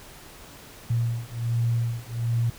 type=beating tone pair; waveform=sine; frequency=116.54 / 117.84 Hz; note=A#2 / A#2; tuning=0 / +19 cents; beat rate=1.3 Hz; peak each=-26 dBFS; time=0.9-2.5 s; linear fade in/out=5 ms; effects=pink hiss -46 dBFS RMS until 2.58 s